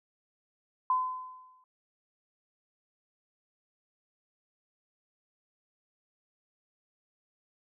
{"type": "tone with exponential decay", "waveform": "sine", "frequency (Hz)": 1020, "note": "C6", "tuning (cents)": -44, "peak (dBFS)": -22, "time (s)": [0.9, 1.64], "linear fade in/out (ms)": 2, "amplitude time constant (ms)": 160, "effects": []}